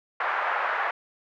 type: band-pass noise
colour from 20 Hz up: white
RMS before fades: -27 dBFS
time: 0.2-0.91 s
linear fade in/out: 5 ms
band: 650 to 1700 Hz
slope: 24 dB/octave
effects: none